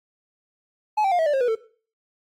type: tone with pitch steps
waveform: triangle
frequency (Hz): 852 / 776.8 / 708.2 / 645.7 / 588.7 / 536.7 / 489.3 / 446.1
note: G#5 / G5 / F5 / E5 / D5 / C5 / B4 / A4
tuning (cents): +44 / -16 / +24 / -36 / +4 / +44 / -16 / +24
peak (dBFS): -16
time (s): 0.97-1.554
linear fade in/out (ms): 10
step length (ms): 73
effects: noise-tail reverb RT60 0.4 s tail -17 dB re dry + AAC 48 kbps